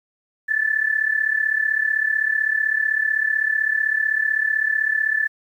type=tone with amplitude modulation; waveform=sine; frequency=1749 Hz; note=A6; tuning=11 cents flat; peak=-14 dBFS; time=0.48-5.28 s; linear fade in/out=20 ms; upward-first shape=sine; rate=35.8 Hz; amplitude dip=80%; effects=9-bit